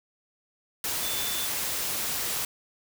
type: tone in noise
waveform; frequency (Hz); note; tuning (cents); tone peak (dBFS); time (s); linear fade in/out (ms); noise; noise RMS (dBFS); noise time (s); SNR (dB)
sine; 3514; A7; -3; -35; 1.03-1.46; 2; white; -30; 0.84-2.45; -8
effects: none